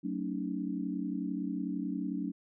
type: chord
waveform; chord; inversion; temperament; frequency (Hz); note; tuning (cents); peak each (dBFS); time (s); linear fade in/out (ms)
sine; D# half-diminished seventh; first; just; 186.68 / 224 / 280 / 311.1; F#3 / A3 / C#4 / D#4; +16 / +31 / +18 / 0; -37 / -39 / -36 / -40; 0.03-2.32; 20
effects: none